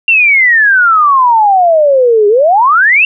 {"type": "exponential two-way sweep", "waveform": "sine", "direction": "down then up", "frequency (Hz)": [2774, 402.9, 2774], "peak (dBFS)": -4, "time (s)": [0.08, 3.05], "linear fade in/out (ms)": 2, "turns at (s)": 2.28, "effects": []}